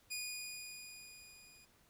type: tone with level ramp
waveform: 15% pulse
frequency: 2459 Hz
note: D#7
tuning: 21 cents flat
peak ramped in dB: -32 to -54 dBFS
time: 0.1-1.66 s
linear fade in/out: 20 ms
effects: pink hiss -69 dBFS RMS until 1.89 s